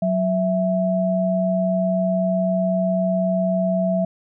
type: tone pair together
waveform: sine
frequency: 184.79 / 659 Hz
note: F#3 / E5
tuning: -2 / -1 cents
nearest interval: octave + minor seventh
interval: 2201 cents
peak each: -20 dBFS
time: 0.02-4.05 s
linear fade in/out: 5 ms
effects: none